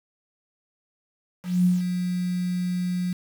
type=tone with ADSR envelope; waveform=sine; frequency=180 Hz; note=F#3; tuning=47 cents flat; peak=-15 dBFS; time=1.43-3.13 s; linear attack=220 ms; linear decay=160 ms; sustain=-8 dB; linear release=4 ms; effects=7-bit